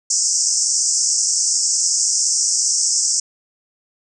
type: band-pass noise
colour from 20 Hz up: pink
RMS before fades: -18 dBFS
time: 0.1-3.2 s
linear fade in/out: 5 ms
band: 5200 to 8300 Hz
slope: 96 dB/octave
effects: none